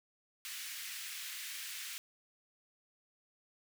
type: high-pass noise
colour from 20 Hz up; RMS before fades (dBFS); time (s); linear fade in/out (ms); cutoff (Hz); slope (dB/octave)
pink; -44; 0.45-1.98; 0; 1800; 24
effects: none